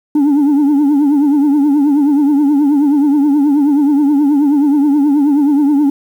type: tone with vibrato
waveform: sine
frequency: 288 Hz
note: D4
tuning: 34 cents flat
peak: -5 dBFS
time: 0.15-5.9 s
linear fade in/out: 5 ms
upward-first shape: triangle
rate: 9.4 Hz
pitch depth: 110 cents each way
effects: tanh soft clip ceiling -7 dBFS + 7-bit